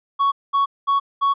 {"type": "tone bursts", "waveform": "triangle", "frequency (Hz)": 1114, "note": "C#6", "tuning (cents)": 8, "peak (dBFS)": -13, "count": 4, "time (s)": [0.19, 1.34], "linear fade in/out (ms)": 20, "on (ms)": 130, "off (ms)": 210, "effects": ["resampled to 8000 Hz"]}